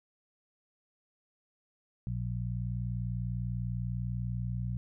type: harmonic tone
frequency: 60.1 Hz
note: B1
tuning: 46 cents flat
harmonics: 1 / 2 / 3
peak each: -38 / -33 / -40 dBFS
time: 2.07-4.77 s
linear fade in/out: 0 ms
effects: none